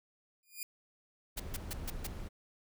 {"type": "tone with exponential growth", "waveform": "5% pulse", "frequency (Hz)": 2432, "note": "D#7", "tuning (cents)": -40, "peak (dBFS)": -26, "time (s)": [0.43, 0.63], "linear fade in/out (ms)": 1, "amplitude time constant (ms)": 42}
{"type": "noise", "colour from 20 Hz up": "brown", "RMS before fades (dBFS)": -42, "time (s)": [1.36, 2.29], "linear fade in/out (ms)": 20}
{"type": "noise bursts", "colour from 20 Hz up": "white", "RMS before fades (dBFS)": -40, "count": 5, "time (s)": [1.37, 2.07], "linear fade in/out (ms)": 5, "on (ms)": 28, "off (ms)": 140}
{"effects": []}